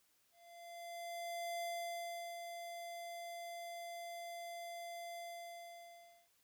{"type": "tone with ADSR envelope", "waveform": "square", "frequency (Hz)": 687, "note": "F5", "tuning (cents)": -29, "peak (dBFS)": -40, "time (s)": [0.31, 6.29], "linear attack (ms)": 1300, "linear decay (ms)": 750, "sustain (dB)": -6, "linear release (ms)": 1100, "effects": ["white hiss -75 dBFS RMS until 6.43 s"]}